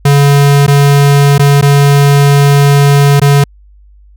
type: tone with dropouts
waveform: square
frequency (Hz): 141.9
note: C#3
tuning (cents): +41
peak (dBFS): -4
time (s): 0.05-3.44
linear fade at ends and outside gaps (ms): 5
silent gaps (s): 0.666-0.678 / 1.381-1.393 / 1.613-1.624 / 3.198-3.216
effects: added 50 Hz sine -37 dBFS peak until 4.16 s